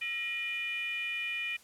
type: tone with frequency modulation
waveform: sine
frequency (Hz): 2429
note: D#7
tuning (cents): -42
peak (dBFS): -32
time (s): 0.01-1.57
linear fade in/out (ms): 10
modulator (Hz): 546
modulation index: 0.77
effects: white hiss -59 dBFS RMS until 1.63 s + low-pass 12000 Hz 12 dB/octave